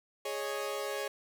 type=chord; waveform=sawtooth; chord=Ab suspended fourth; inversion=none; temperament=equal; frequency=415.3 / 554.4 / 622.3 Hz; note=Ab4 / Db5 / Eb5; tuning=0 / 0 / 0 cents; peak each=-34 / -33 / -39 dBFS; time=0.25-1.08 s; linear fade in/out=5 ms; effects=none